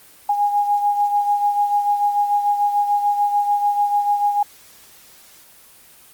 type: beating tone pair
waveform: sine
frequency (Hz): 820 / 826.8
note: G#5 / G#5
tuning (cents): -22 / -8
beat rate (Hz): 6.8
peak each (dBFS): -16 / -24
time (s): 0.29-4.43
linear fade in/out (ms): 5
effects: white hiss -47 dBFS RMS until 6.13 s + Opus 24 kbps